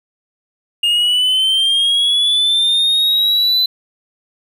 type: linear sweep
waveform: triangle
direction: up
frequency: 2827 to 4027 Hz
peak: -10 dBFS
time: 0.83-3.66 s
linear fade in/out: 5 ms
effects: none